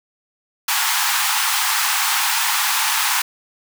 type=high-pass noise; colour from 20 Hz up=pink; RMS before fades=-19 dBFS; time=0.68-3.22 s; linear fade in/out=5 ms; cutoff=790 Hz; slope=96 dB/octave; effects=none